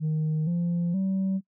sine tone with pitch steps, 155.56 / 172.6 / 191.52 Hz, D#3 / F3 / G3, 0 / -20 / -40 cents, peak -21 dBFS, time 0-1.41 s, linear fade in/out 50 ms, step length 470 ms, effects noise-tail reverb RT60 0.1 s tail -25 dB re dry + tanh soft clip ceiling -22 dBFS

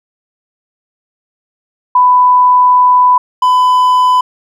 sine / triangle tone pair in turn, 996 / 1003.5 Hz, B5 / B5, +14 / +27 cents, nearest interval unison, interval 13 cents, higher second, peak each -4 dBFS, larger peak neither, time 1.95-3.18 / 3.42-4.21 s, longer first, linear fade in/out 5 ms, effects none

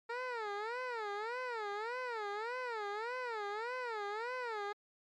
15% pulse tone with vibrato, 454 Hz, A#4, 46 cents flat, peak -31 dBFS, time 0.09-4.73 s, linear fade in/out 10 ms, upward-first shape sine, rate 1.7 Hz, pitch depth 200 cents each way, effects low-pass 3000 Hz 12 dB/octave + MP3 96 kbps

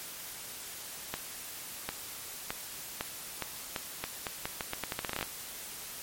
accelerating click train, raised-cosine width 0.3 ms, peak -16 dBFS, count 21, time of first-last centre 1.14-5.228 s, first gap 750 ms, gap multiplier 0.82, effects white hiss -43 dBFS RMS until 6.02 s + MP3 64 kbps

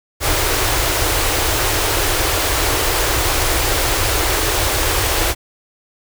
pink band-stop noise, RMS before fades -17 dBFS, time 0.2-5.35 s, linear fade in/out 50 ms, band 120 to 300 Hz, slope 48 dB/octave, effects none

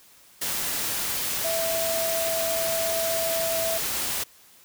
sine tone in noise, 659.3 Hz, E5, in tune, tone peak -26 dBFS, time 1.44-3.78 s, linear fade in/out 10 ms, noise white, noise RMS -28 dBFS, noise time 0.41-4.24 s, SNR -1 dB, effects white hiss -54 dBFS RMS until 4.64 s

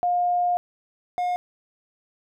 sine / triangle tone pair in turn, 710 / 716.2 Hz, F5 / F5, +28 / +43 cents, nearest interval unison, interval 15 cents, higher second, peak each -19 / -20 dBFS, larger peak first, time 0.03-0.57 / 1.18-1.36 s, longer first, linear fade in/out 0 ms, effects none

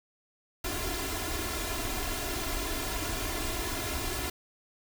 pink noise with comb filter, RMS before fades -33 dBFS, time 0.64-4.3 s, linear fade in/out 5 ms, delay 2.9 ms, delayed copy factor +0.85, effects none

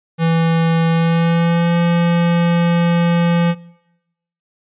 square tone with pitch glide, 164.81 to 171.02 Hz, E3 to F3, 0 to -36 cents, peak -13 dBFS, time 0.18-3.55 s, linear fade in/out 50 ms, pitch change +64 cents, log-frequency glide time 0.9-1.77 s, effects noise-tail reverb RT60 0.9 s tail -21 dB re dry + resampled to 8000 Hz

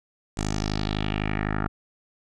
10% pulse tone with low-pass filter sweep, 51.91 Hz, G#1, in tune, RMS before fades -27 dBFS, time 0.37-1.68 s, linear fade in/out 5 ms, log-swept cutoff 7800 to 1400 Hz, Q 3.1, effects none

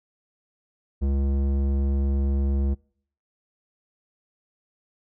square tone with low-pass filter, 68.9 Hz, C#2, 10 cents flat, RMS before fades -23 dBFS, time 1.01-2.75 s, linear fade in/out 20 ms, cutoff 360 Hz, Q 0.69, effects noise-tail reverb RT60 0.6 s tail -26 dB re dry

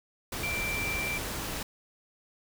sine tone in noise, 2349 Hz, D7, in tune, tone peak -31 dBFS, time 0.43-1.18 s, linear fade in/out 5 ms, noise pink, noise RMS -35 dBFS, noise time 0.32-1.63 s, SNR +1 dB, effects none

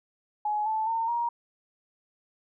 sine tone with pitch steps, 842 / 874.7 / 908.7 / 944 Hz, G#5 / A5 / A#5 / A#5, +24 / -10 / -44 / +22 cents, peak -25 dBFS, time 0.45-1.29 s, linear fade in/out 5 ms, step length 210 ms, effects none

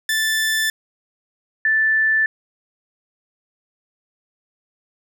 sawtooth / sine tone pair in turn, 1760 / 1760 Hz, A6 / A6, 0 / 0 cents, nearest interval unison, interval 0 cents, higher neither, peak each -14 dBFS, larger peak neither, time 0.09-0.7 / 1.65-2.26 s, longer neither, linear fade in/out 2 ms, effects none

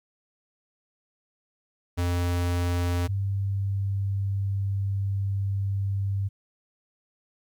square / sine tone pair in turn, 87.8 / 98.55 Hz, F2 / G2, +10 / +10 cents, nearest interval major second, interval 200 cents, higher second, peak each -24 dBFS, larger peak neither, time 1.97-3.08 / 3.08-6.29 s, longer second, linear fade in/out 20 ms, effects 11-bit

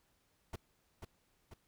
brown noise with echo, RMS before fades -42 dBFS, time 0.53-0.56 s, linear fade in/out 5 ms, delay 490 ms, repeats 2, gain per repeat -5 dB, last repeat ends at 1.54 s, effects pink hiss -75 dBFS RMS until 1.67 s

